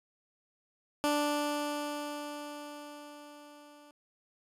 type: tone with level ramp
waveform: 15% pulse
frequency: 293.7 Hz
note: D4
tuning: in tune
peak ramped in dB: -20 to -48 dBFS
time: 1.04-3.91 s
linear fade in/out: 0 ms
effects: resampled to 32000 Hz